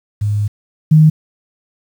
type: tone pair in turn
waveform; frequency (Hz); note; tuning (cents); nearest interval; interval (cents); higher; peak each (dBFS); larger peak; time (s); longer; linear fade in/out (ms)
sine; 103.83 / 155.57; G#2 / D#3; 0 / 0; perfect fifth; 700; second; -13 / -4; second; 0.21-0.48 / 0.91-1.1; first; 10
effects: 7-bit